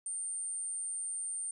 sine tone, 8910 Hz, C#9, 8 cents sharp, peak -35 dBFS, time 0.06-1.51 s, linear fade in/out 2 ms, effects none

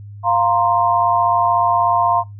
sine chord, F suspended fourth, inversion none, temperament just, 698.5 / 931.3 / 1047.7 Hz, F5 / Bb5 / C6, 0 / -2 / +2 cents, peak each -17 dBFS, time 0.23-2.24 s, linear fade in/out 50 ms, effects noise-tail reverb RT60 0.2 s tail -23 dB re dry + added 102 Hz sine -32 dBFS peak until 2.39 s

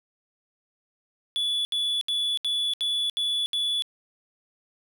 triangle tone bursts, 3434 Hz, A7, 43 cents flat, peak -22 dBFS, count 7, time 1.36-3.822 s, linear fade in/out 0 ms, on 290 ms, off 72 ms, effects none

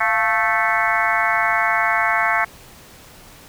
harmonic tone with a mistuned harmonic, 220 Hz, A3, in tune, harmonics 3 / 4 / 5 / 6 / 7 / 8 / 9 / 10, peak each -24 / -24 / -24 / -24 / -24 / -24 / -24 / -24 dBFS, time 0-2.45 s, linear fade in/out 10 ms, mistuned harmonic 3, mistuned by +80 cents, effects pink hiss -44 dBFS RMS until 3.48 s

